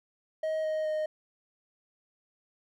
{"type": "tone with pitch steps", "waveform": "triangle", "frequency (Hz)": [630, 624.2, 618.5], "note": ["D#5", "D#5", "D#5"], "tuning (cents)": [21, 5, -10], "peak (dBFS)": -26, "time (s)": [0.43, 1.06], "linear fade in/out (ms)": 5, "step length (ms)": 210, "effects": []}